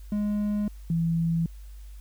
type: tone pair in turn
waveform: triangle / sine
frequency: 207.7 / 166.11 Hz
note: G#3 / E3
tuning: 0 / +14 cents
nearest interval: major third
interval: 386 cents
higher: first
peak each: -22 dBFS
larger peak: neither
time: 0.12-0.68 / 0.9-1.46 s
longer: neither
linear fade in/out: 2 ms
effects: added 50 Hz sine -40 dBFS peak until 2 s + white hiss -60 dBFS RMS until 2 s